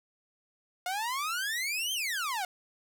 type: exponential two-way sweep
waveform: sawtooth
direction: up then down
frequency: 706 to 3200 to 706 Hz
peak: -27 dBFS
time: 0.86-2.45 s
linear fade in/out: 2 ms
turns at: 1.93 s
effects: none